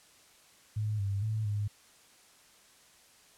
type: tone with pitch steps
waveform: sine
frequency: 106.7 / 99.2 / 109.1 / 103.5 Hz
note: G#2 / G2 / A2 / G#2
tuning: +47 / +21 / -14 / -5 cents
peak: -29 dBFS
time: 0.76-1.68 s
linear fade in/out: 10 ms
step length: 230 ms
effects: white hiss -60 dBFS RMS until 3.37 s + low-pass 10000 Hz 12 dB/octave